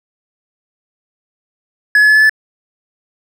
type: tone with pitch steps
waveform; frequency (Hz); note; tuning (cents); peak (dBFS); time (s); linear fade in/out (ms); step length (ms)
triangle; 1696 / 1706.8 / 1717.7 / 1728.6 / 1739.7; G#6 / G#6 / A6 / A6 / A6; +36 / +47 / -42 / -31 / -20; -4; 1.95-2.295; 2; 69
effects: none